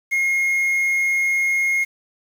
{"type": "tone with quantisation", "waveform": "triangle", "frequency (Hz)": 2148, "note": "C7", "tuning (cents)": 45, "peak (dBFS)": -15, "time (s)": [0.11, 1.85], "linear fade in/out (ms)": 20, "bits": 7, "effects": []}